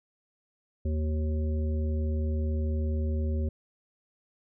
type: harmonic tone with a mistuned harmonic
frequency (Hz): 77.78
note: D#2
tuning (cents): 0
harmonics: 1 / 3 / 5 / 7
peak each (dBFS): -26 / -36 / -40 / -43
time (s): 0.85-3.49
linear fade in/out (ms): 5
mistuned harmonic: 5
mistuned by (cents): -33
effects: none